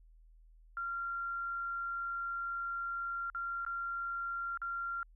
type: tone with dropouts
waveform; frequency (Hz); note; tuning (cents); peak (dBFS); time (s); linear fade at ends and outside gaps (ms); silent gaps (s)
sine; 1381; F6; -20; -35; 0.77-5.03; 1; 3.3-3.348 / 3.65-3.664 / 4.574-4.617
effects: added 40 Hz sine -57 dBFS peak until 5.15 s